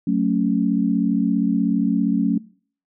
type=chord; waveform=sine; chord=F# minor; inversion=none; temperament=just; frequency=185 / 222 / 277.5 Hz; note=F#3 / A3 / C#4; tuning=0 / +16 / +2 cents; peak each=-21 dBFS; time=0.07-2.38 s; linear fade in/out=5 ms; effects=noise-tail reverb RT60 0.5 s tail -23 dB re dry